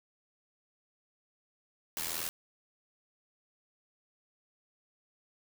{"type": "noise with amplitude modulation", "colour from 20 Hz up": "white", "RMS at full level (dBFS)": -33, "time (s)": [1.97, 2.29], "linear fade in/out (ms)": 0, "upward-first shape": "sine", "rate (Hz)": 82.1, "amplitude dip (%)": 75, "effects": []}